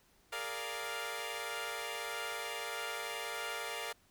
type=chord; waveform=10% pulse; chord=Bb dominant seventh; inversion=third; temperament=equal; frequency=415.3 / 466.2 / 587.3 / 698.5 Hz; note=Ab4 / Bb4 / D5 / F5; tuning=0 / 0 / 0 / 0 cents; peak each=-38 / -34 / -36 / -35 dBFS; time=0.32-3.93 s; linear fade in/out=10 ms; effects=pink hiss -68 dBFS RMS until 4.1 s